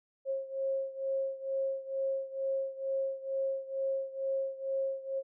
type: beating tone pair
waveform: sine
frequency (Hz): 538 / 540.2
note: C5 / C#5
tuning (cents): +48 / -45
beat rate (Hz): 2.2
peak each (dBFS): -33 / -36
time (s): 0.25-5.23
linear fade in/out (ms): 50
effects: none